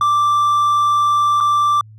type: tone with dropouts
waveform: triangle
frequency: 1174.7 Hz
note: D6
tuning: in tune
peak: -10 dBFS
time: 0.01-1.81 s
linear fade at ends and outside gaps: 2 ms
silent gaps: 1.404-1.408 s
effects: added 108 Hz sine -38 dBFS peak until 1.98 s